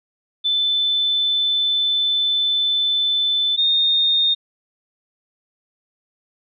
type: tone pair in turn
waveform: sine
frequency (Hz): 3520 / 3670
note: A7 / A#7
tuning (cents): 0 / -28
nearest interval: minor second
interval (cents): 72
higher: second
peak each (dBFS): -16 / -14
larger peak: second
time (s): 0.44-3.57 / 3.57-4.35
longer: first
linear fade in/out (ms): 20
effects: none

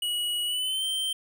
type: tone with pitch glide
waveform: square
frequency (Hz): 2917 to 3126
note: F#7 to G7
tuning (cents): -25 to -6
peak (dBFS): -27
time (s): 0.02-1.13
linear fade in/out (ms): 5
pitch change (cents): +119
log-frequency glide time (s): 0.45-0.84
effects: none

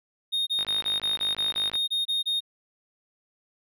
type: tone bursts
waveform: triangle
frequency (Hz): 3700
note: A#7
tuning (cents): -14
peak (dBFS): -22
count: 12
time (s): 0.32-2.406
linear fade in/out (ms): 20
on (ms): 150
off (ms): 26
type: click train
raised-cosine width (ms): 0.3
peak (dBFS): -21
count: 61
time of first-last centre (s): 0.59-1.755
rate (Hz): 51.5
effects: none

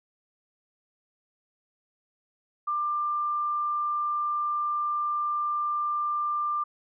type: tone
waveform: sine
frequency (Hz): 1190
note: D6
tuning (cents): +22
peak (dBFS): -25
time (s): 2.67-6.64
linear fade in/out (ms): 10
effects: none

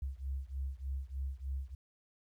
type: beating tone pair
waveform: sine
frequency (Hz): 65.9 / 69.2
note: C2 / C#2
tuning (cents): +13 / -2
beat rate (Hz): 3.3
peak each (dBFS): -39 / -40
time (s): 0.02-1.75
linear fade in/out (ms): 5
effects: 12-bit

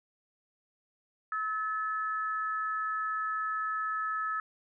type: tone pair together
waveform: sine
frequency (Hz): 1294.7 / 1732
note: E6 / A6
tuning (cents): -32 / -28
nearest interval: perfect fourth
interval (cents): 504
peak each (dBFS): -31 / -36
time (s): 1.32-4.4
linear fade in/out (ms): 2
effects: none

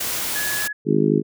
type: noise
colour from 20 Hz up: white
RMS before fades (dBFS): -25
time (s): 0-0.68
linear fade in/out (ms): 10
type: tone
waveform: sine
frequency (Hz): 1692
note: G#6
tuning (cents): +32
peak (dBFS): -25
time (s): 0.35-0.73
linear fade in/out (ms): 10
type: harmonic tone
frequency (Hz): 51.9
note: G#1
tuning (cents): 0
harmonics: 3 / 4 / 5 / 6 / 7 / 8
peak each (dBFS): -22 / -22 / -22 / -22 / -22 / -22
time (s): 0.85-1.23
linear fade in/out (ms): 50
effects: none

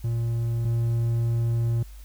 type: tone pair in turn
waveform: triangle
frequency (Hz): 116.4 / 116.4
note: A#2 / A#2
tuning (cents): -2 / -2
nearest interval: unison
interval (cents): 0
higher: neither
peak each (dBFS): -21 / -19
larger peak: second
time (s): 0.04-0.65 / 0.65-1.83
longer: second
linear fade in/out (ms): 5
effects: added 50 Hz sine -40 dBFS peak until 2.04 s + white hiss -55 dBFS RMS until 2.04 s

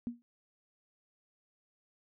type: tone with exponential decay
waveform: sine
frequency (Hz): 238.2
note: A#3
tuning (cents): +38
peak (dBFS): -30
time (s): 0.07-0.22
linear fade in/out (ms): 0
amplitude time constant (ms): 31
effects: none

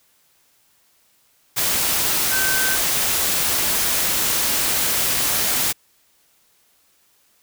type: tone in noise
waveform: sine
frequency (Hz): 1538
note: G6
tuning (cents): -33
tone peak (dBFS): -22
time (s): 2.31-2.77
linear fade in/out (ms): 20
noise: white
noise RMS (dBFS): -20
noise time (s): 1.56-5.73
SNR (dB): -5
effects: white hiss -60 dBFS RMS until 7.42 s

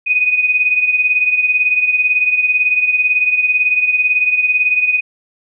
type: beating tone pair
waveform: sine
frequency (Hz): 2489 / 2507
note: D#7 / D#7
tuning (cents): 0 / +12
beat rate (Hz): 18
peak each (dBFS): -12 / -18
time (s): 0.06-5.01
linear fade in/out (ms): 20
effects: none

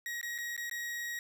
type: tone with dropouts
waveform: 40% pulse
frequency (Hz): 1896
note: A#6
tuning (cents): +29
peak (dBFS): -35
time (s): 0.06-1.19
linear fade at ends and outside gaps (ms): 1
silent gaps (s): 0.213-0.229 / 0.38-0.385 / 0.565-0.577 / 0.697-0.712
effects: none

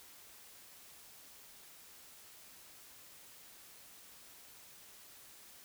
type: silence
effects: white hiss -57 dBFS RMS until 5.64 s

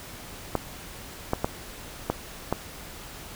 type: clicks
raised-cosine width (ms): 1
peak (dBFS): -9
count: 5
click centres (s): 0.553 / 1.334 / 1.445 / 2.1 / 2.526
effects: pink hiss -42 dBFS RMS until 3.35 s

